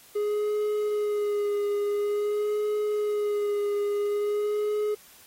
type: tone with vibrato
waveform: triangle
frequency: 415.3 Hz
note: G#4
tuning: in tune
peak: -22 dBFS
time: 0.15-4.95 s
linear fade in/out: 10 ms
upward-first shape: sine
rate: 0.48 Hz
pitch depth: 24 cents each way
effects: white hiss -53 dBFS RMS until 5.26 s + AAC 48 kbps